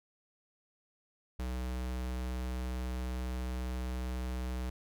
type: tone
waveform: square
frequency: 62.7 Hz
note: B1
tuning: 27 cents sharp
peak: -35 dBFS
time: 1.39-4.7 s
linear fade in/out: 5 ms
effects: none